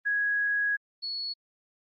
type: tone pair in turn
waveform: sine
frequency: 1661.2 / 4383 Hz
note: G#6 / C#8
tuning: 0 / -20 cents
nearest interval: octave + perfect fourth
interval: 1680 cents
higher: second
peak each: -24 / -31 dBFS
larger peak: first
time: 0.05-0.77 / 1.02-1.34 s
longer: first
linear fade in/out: 20 ms
effects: Opus 24 kbps